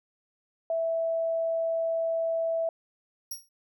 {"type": "tone", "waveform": "sine", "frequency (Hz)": 658, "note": "E5", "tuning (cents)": -3, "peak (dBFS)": -25, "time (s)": [0.7, 2.69], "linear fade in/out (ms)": 2}
{"type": "tone with exponential decay", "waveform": "15% pulse", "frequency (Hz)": 5620, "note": "F8", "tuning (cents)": 10, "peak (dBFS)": -25, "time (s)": [3.31, 3.49], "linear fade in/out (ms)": 5, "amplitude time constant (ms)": 37}
{"effects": []}